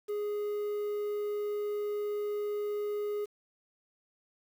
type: tone with quantisation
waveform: triangle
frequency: 415.3 Hz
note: G#4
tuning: in tune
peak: -29 dBFS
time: 0.08-3.26 s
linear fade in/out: 20 ms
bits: 9
effects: none